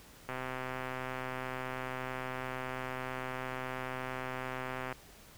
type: click train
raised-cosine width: 0.5 ms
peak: -23 dBFS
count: 599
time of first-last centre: 0.29-4.926 s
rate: 129 Hz
effects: pink hiss -56 dBFS RMS until 5.37 s